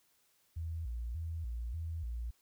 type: tone with vibrato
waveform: sine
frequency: 69.3 Hz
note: C#2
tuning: in tune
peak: -36 dBFS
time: 0.56-2.31 s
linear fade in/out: 10 ms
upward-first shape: square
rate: 1.7 Hz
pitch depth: 290 cents each way
effects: white hiss -72 dBFS RMS until 2.41 s